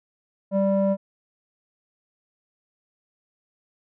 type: tone with low-pass filter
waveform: square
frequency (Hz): 195.6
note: G3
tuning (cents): -4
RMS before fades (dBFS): -21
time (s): 0.51-0.97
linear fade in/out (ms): 50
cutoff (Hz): 680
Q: 4.7
effects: none